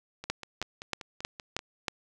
two click trains, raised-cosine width 0.2 ms, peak -23 / -12 dBFS, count 8 / 6, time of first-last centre 0.24-1.591 / 0.3-1.882 s, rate 5.18 / 3.16 Hz, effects none

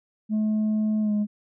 sine tone with pitch glide, 214.9 to 208.8 Hz, A3 to G#3, -41 to +10 cents, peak -18 dBFS, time 0.29-1.27 s, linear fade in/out 50 ms, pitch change -49 cents, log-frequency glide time 1.01-1.12 s, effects tanh soft clip ceiling -20 dBFS

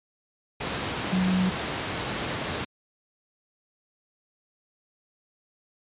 sine tone in noise, 185 Hz, F#3, in tune, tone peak -21 dBFS, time 1.12-1.5 s, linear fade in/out 10 ms, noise pink, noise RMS -29 dBFS, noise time 0.6-2.65 s, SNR +5 dB, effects high-pass 100 Hz 12 dB/octave + resampled to 8000 Hz

